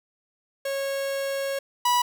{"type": "tone pair in turn", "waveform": "45% pulse", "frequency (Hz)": [549, 978.2], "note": ["C#5", "B5"], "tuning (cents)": [-17, -17], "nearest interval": "minor seventh", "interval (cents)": 1000, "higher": "second", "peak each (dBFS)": [-26, -19], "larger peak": "second", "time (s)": [[0.65, 1.59], [1.85, 2.02]], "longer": "first", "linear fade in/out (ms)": 5, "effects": []}